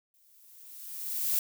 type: noise with exponential growth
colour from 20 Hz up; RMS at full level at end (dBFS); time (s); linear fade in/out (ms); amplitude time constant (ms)
violet; -26; 0.14-1.39; 1; 270
effects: none